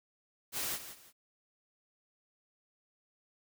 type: noise with echo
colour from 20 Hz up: white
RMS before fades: -36 dBFS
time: 0.52-0.79 s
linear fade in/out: 50 ms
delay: 170 ms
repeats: 2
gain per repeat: -11 dB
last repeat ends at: 1.13 s
effects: none